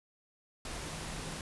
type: tone in noise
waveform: sine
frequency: 158 Hz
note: D#3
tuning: 27 cents sharp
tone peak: -46 dBFS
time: 0.82-1.37 s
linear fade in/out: 2 ms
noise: pink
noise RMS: -41 dBFS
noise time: 0.65-1.41 s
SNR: -8 dB
effects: resampled to 24000 Hz